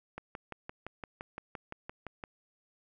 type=click train; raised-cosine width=0.5 ms; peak=-25 dBFS; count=13; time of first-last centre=0.18-2.238 s; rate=5.83 Hz; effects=none